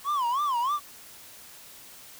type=tone with vibrato; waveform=triangle; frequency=1059 Hz; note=C6; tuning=21 cents sharp; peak=-22 dBFS; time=0.04-0.8 s; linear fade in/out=50 ms; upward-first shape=sine; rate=3.2 Hz; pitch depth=210 cents each way; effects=white hiss -48 dBFS RMS until 2.19 s